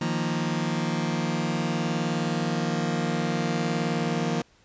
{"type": "chord", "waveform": "sawtooth", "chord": "Eb suspended second", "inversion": "none", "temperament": "just", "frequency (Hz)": [155.56, 175.01, 233.3], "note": ["Eb3", "F3", "Bb3"], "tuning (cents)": [0, 4, 2], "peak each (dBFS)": -25, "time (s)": [0.01, 4.42], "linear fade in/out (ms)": 5, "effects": ["pink hiss -60 dBFS RMS until 4.64 s", "resampled to 16000 Hz"]}